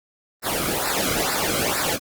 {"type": "noise with flanger", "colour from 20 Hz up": "pink", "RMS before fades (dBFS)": -23, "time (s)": [0.42, 1.99], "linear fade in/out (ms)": 50, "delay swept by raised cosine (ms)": [0.31, 1.14], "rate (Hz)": 2.2, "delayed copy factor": -0.9, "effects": ["Opus 24 kbps"]}